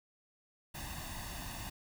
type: noise with comb filter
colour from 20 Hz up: pink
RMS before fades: -43 dBFS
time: 0.74-1.7 s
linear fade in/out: 10 ms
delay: 1.1 ms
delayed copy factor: +0.75
effects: none